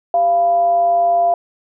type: tone with frequency modulation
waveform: sine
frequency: 690 Hz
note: F5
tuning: 21 cents flat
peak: -11 dBFS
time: 0.14-1.34 s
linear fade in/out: 2 ms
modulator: 298 Hz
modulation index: 0.21
effects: none